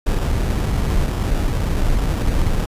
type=noise with sample-and-hold; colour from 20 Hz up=brown; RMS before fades=-18 dBFS; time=0.06-2.66 s; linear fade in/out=10 ms; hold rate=2100 Hz; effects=resampled to 32000 Hz